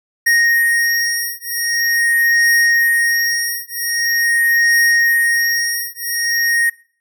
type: beating tone pair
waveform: square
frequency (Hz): 1864.7 / 1865.14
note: A#6 / A#6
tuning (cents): 0 / 0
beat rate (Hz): 0.44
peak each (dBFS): -17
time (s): 0.26-6.7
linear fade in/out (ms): 10
effects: noise-tail reverb RT60 0.5 s tail -20 dB re dry